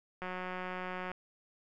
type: click train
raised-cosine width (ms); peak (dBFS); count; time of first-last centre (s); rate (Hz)
0.5; -25; 165; 0.22-1.116; 183
effects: none